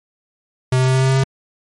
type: tone with pitch steps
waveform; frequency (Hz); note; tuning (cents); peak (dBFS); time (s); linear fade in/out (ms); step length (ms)
square; 128.6 / 129.49 / 130.4 / 131.3 / 132.22 / 133.14 / 134.06; C3 / C3 / C3 / C3 / C3 / C3 / C3; -30 / -18 / -5 / +6 / +19 / +31 / +42; -13; 0.72-1.238; 5; 74
effects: MP3 48 kbps